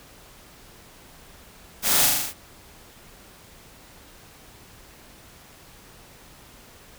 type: noise with echo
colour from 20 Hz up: white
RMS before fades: -22 dBFS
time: 1.82-2.1 s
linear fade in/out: 50 ms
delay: 40 ms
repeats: 6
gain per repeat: -2 dB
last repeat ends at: 2.34 s
effects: pink hiss -49 dBFS RMS until 6.98 s